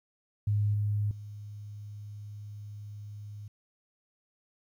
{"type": "tone with level steps", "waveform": "sine", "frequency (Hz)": 103.83, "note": "G#2", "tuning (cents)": 0, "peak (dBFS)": [-24, -26, -40], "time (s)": [0.47, 3.48], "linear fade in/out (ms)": 5, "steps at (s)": [0.74, 1.11], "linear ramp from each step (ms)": 2, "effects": ["11-bit"]}